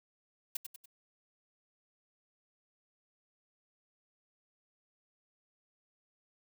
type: noise with echo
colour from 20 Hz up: blue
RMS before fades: -35 dBFS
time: 0.55-0.57 s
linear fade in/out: 5 ms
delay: 96 ms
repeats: 3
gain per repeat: -7 dB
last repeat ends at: 0.858 s
effects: none